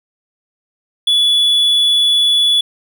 triangle tone, 3424 Hz, A7, 48 cents flat, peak -8 dBFS, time 1.07-2.61 s, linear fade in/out 5 ms, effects none

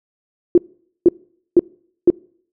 sine tone bursts, 349.2 Hz, F4, in tune, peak -5 dBFS, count 4, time 0.55-2.102 s, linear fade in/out 2 ms, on 28 ms, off 480 ms, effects noise-tail reverb RT60 0.6 s tail -26 dB re dry

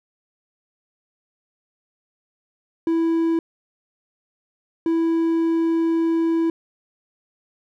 triangle tone bursts at uneven times, 329.6 Hz, E4, in tune, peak -15 dBFS, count 2, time 2.87-3.39 / 4.86-6.5 s, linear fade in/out 2 ms, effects none

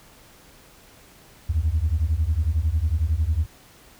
sine beating tone pair, 73.42 / 84.42 Hz, D2 / E2, 0 / +42 cents, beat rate 11 Hz, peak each -21 dBFS, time 1.49-3.46 s, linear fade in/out 10 ms, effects tanh soft clip ceiling -14 dBFS + pink hiss -51 dBFS RMS until 3.99 s

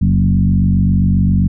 sine tone with frequency modulation, 133.3 Hz, C3, 33 cents sharp, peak -9 dBFS, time 0.01-1.48 s, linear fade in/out 10 ms, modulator 47.5 Hz, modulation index 1.8, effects none

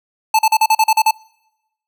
square tone bursts, 875 Hz, A5, 10 cents flat, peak -10 dBFS, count 9, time 0.34-1.11 s, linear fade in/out 5 ms, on 50 ms, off 40 ms, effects noise-tail reverb RT60 0.9 s tail -26 dB re dry

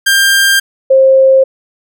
sawtooth / sine tone pair in turn, 1593 / 531.6 Hz, G6 / C5, +27 / +27 cents, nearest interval octave + perfect fifth, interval 1900 cents, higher first, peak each -3 dBFS, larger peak neither, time 0.06-0.6 / 0.9-1.44 s, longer neither, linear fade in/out 10 ms, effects none

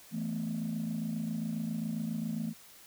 sine chord, E suspended fourth, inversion none, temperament just, 164.81 / 219.8 / 247.2 Hz, E3 / A3 / B3, 0 / -2 / +2 cents, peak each -36 / -33 / -39 dBFS, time 0.11-2.54 s, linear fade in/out 50 ms, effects tanh soft clip ceiling -27 dBFS + white hiss -55 dBFS RMS until 2.86 s

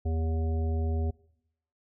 harmonic tone, 80.5 Hz, E2, 41 cents flat, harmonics 1 / 3 / 5 / 7 / 9, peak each -26 / -38 / -39 / -46 / -44 dBFS, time 0.05-1.11 s, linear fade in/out 10 ms, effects noise-tail reverb RT60 0.8 s tail -23 dB re dry

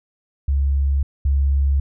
sine tone pair in turn, 69.3 / 69.3 Hz, C#2 / C#2, 0 / 0 cents, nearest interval unison, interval 0 cents, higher neither, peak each -15 / -14 dBFS, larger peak second, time 0.48-1.03 / 1.25-1.8 s, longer neither, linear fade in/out 5 ms, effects none

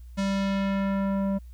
square tone with low-pass filter sweep, 196 Hz, G3, in tune, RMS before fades -26 dBFS, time 0.17-1.39 s, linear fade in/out 20 ms, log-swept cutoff 7200 to 680 Hz, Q 0.95, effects added 60 Hz sine -41 dBFS peak until 1.53 s + white hiss -67 dBFS RMS until 1.53 s

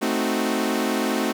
sawtooth chord, A diminished seventh, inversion none, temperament equal, 220 / 261.6 / 311.1 / 370 Hz, A3 / C4 / Eb4 / Gb4, 0 / 0 / 0 / 0 cents, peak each -22 / -22 / -24 / -24 dBFS, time 0.01-1.33 s, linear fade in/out 20 ms, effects none

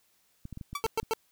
clicks, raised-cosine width 5 ms, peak -28 dBFS, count 7, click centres 0.454 / 0.527 / 0.574 / 0.612 / 0.73 / 0.856 / 1.03 s
sawtooth tone with exponential decay, 1150 Hz, D6, 37 cents flat, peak -24 dBFS, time 0.75-0.83 s, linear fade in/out 5 ms, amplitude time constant 16 ms
25% pulse tone bursts, 447.7 Hz, A4, 30 cents sharp, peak -22 dBFS, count 3, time 0.84-1.135 s, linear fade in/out 0 ms, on 25 ms, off 110 ms
effects white hiss -69 dBFS RMS until 1.31 s

